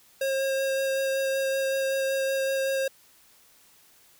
square tone with vibrato, 538 Hz, C5, 48 cents sharp, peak -25 dBFS, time 0.21-2.88 s, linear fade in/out 5 ms, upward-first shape sine, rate 5.3 Hz, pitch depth 10 cents each way, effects white hiss -58 dBFS RMS until 4.19 s

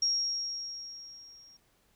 sine tone with level ramp, 5588 Hz, F8, in tune, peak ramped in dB -24 to -54 dBFS, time 0.02-1.57 s, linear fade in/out 5 ms, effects pink hiss -69 dBFS RMS until 1.95 s

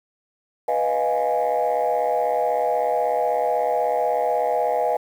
sine chord, F half-diminished seventh, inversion second, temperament equal, 493.9 / 622.3 / 698.5 / 830.6 Hz, Cb5 / Eb5 / F5 / Ab5, 0 / 0 / 0 / 0 cents, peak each -23 dBFS, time 0.68-4.97 s, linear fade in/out 5 ms, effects tanh soft clip ceiling -13 dBFS + 8-bit

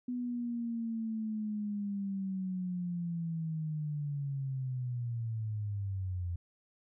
sine linear sweep, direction down, 248.6 to 85.7 Hz, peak -33 dBFS, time 0.08-6.36 s, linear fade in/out 5 ms, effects none

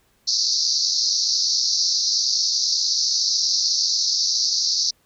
pink band-pass noise, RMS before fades -21 dBFS, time 0.27-4.91 s, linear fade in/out 10 ms, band 4200 to 6000 Hz, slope 96 dB/octave, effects pink hiss -62 dBFS RMS until 5.05 s

